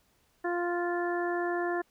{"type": "harmonic tone", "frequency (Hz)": 349.2, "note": "F4", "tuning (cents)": 0, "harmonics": [1, 2, 3, 4, 5], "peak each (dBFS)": [-30, -34, -39, -41, -37], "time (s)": [0.44, 1.82], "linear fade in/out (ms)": 10, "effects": ["pink hiss -69 dBFS RMS until 1.9 s"]}